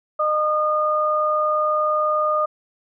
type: tone pair together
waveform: sine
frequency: 610.5 / 1221 Hz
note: D#5 / D#6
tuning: -33 / -33 cents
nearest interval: octave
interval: 1200 cents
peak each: -21 / -19 dBFS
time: 0.19-2.46 s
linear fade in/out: 10 ms
effects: none